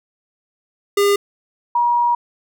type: tone pair in turn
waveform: square / sine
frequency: 404 / 955.9 Hz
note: G#4 / A#5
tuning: -48 / +43 cents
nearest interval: octave + minor third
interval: 1491 cents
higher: second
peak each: -13 dBFS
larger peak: neither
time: 0.97-1.16 / 1.75-2.15 s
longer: second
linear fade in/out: 5 ms
effects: none